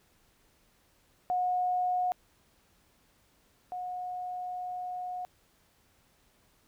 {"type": "tone pair in turn", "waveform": "sine", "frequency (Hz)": [726, 726], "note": ["F#5", "F#5"], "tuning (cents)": [-33, -33], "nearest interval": "unison", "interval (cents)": 0, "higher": "neither", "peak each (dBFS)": [-26, -34], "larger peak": "first", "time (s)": [[1.3, 2.12], [3.72, 5.25]], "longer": "second", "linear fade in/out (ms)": 0, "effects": ["pink hiss -67 dBFS RMS until 6.67 s"]}